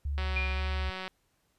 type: tone with vibrato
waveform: sine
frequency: 69.6 Hz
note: C#2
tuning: 8 cents sharp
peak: -29 dBFS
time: 0.05-0.9 s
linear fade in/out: 5 ms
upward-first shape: square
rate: 1.9 Hz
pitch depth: 38 cents each way
type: click train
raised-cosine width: 0.3 ms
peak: -22 dBFS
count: 169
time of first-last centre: 0.18-1.078 s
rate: 187 Hz
type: tone with exponential decay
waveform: sine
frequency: 2417 Hz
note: D7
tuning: 49 cents sharp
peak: -28 dBFS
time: 0.36-0.92 s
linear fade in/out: 5 ms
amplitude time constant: 120 ms
effects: pink hiss -73 dBFS RMS until 1.58 s + resampled to 32000 Hz